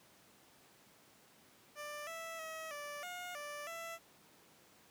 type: tone with pitch steps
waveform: 15% pulse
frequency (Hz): 592 / 658 / 640 / 584 / 716 / 587 / 666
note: D5 / E5 / D#5 / D5 / F5 / D5 / E5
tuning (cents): +14 / -3 / +49 / -10 / +43 / -1 / +18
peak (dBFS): -37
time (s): 1.75-3.99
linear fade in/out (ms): 50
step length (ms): 320
effects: pink hiss -64 dBFS RMS until 4.9 s + high-pass 150 Hz 12 dB/octave